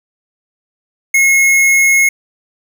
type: tone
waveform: square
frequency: 2168 Hz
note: C#7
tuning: 39 cents flat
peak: -8 dBFS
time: 1.14-2.09 s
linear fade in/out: 5 ms
effects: none